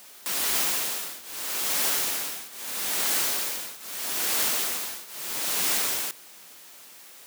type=noise with tremolo; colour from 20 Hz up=white; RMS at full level=-24 dBFS; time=0.26-6.11 s; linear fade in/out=0 ms; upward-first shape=triangle; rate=0.78 Hz; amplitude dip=95%; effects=white hiss -48 dBFS RMS until 7.26 s + high-pass 200 Hz 12 dB/octave